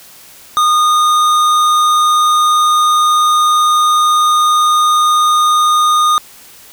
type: tone with tanh clipping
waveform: sine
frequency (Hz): 1227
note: D#6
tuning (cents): -25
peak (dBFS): -10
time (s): 0.57-6.18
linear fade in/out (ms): 0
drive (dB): 16
effects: white hiss -39 dBFS RMS until 6.72 s